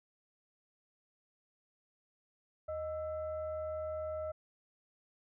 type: tone with frequency modulation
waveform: sine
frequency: 622.3 Hz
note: D#5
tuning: in tune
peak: -36 dBFS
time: 2.68-4.32 s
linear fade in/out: 10 ms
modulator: 702 Hz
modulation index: 0.47
effects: none